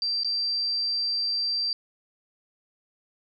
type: tone with dropouts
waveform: sine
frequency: 4699 Hz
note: D8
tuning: in tune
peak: -24 dBFS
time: 0.02-1.73 s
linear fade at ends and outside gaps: 1 ms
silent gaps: 0.234-0.246 s
effects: none